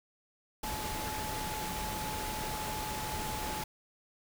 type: tone in noise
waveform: sine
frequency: 859 Hz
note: A5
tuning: 42 cents flat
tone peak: -39 dBFS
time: 0.63-3.64 s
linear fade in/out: 5 ms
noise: pink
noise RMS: -38 dBFS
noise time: 0.63-3.64 s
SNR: -4 dB
effects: none